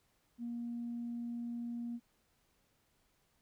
sine tone, 236.8 Hz, A#3, 27 cents sharp, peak -37 dBFS, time 0.38-2 s, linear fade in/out 50 ms, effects tanh soft clip ceiling -33 dBFS + pink hiss -75 dBFS RMS until 3.41 s

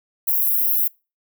white high-pass noise, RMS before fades -19 dBFS, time 0.27-0.88 s, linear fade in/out 10 ms, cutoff 12000 Hz, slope 48 dB/octave, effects noise-tail reverb RT60 0.3 s tail -26 dB re dry

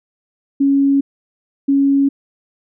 sine tone pair in turn, 277.2 / 277.2 Hz, C#4 / C#4, 0 / 0 cents, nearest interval unison, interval 0 cents, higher neither, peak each -10 dBFS, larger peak neither, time 0.6-1.01 / 1.68-2.09 s, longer neither, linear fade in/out 10 ms, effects none

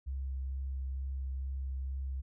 sine tone with vibrato, 66.6 Hz, C2, 31 cents sharp, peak -34 dBFS, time 0.06-2.22 s, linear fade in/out 20 ms, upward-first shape sine, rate 2.2 Hz, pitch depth 13 cents each way, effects none

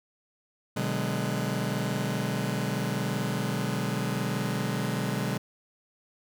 sawtooth chord, G# half-diminished seventh, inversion first, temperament just, 124.59 / 149.51 / 186.89 / 207.7 Hz, B2 / D3 / F#3 / G#3, +16 / +31 / +18 / 0 cents, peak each -28 / -29 / -29 / -29 dBFS, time 0.76-5.38 s, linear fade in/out 10 ms, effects none

